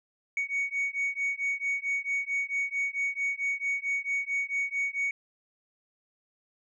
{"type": "beating tone pair", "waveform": "sine", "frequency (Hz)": [2232, 2236.5], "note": ["C#7", "C#7"], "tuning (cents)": [11, 15], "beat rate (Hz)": 4.5, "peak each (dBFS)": -29, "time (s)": [0.37, 5.11], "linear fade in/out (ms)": 2, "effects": ["tanh soft clip ceiling -24 dBFS"]}